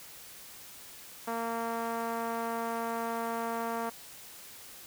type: tone with low-pass filter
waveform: 5% pulse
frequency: 230 Hz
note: A#3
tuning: 23 cents flat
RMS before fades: -34 dBFS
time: 1.27-3.9 s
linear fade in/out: 10 ms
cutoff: 970 Hz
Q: 1.2
effects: white hiss -49 dBFS RMS until 4.86 s